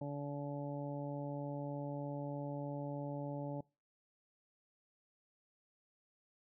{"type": "harmonic tone", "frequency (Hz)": 143.3, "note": "D3", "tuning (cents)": -42, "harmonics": [1, 2, 3, 4, 5, 6], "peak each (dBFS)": [-42, -44, -53, -45, -56, -51], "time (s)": [0.01, 3.61], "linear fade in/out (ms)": 5, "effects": ["noise-tail reverb RT60 0.3 s tail -25 dB re dry"]}